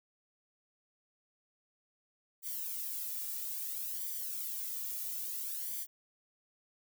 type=noise with flanger; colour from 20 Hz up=violet; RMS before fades=-39 dBFS; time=2.42-5.87 s; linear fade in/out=50 ms; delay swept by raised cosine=0.74 to 1.94 ms; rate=0.6 Hz; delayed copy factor=-1; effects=none